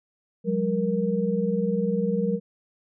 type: tone cluster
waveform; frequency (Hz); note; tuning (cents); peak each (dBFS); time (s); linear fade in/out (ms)
sine; 181.3 / 201.3 / 469.2; F#3 / G3 / A#4; -35 / +46 / +11; -26; 0.44-2.4; 50
effects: none